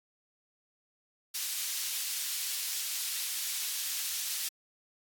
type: high-pass noise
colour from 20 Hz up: pink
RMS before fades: -35 dBFS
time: 1.34-4.49 s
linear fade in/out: 10 ms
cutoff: 3800 Hz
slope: 12 dB/octave
effects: AAC 64 kbps